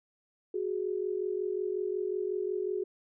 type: tone pair together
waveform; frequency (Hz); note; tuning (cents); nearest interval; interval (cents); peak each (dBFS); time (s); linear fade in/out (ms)
sine; 369.8 / 415.3; F#4 / G#4; -1 / 0; major second; 201; -32 / -33; 0.54-2.84; 5
effects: none